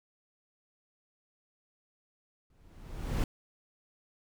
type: noise with exponential growth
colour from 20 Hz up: brown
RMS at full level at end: -26 dBFS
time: 2.5-3.24 s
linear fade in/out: 2 ms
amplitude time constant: 160 ms
effects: none